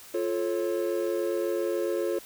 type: chord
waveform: triangle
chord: F augmented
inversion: none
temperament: just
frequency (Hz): 349.2 / 436.5 / 545.7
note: F4 / A4 / C#5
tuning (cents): 0 / -14 / -27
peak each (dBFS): -27 / -29 / -29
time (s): 0.14-2.19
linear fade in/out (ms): 5
effects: white hiss -48 dBFS RMS until 2.25 s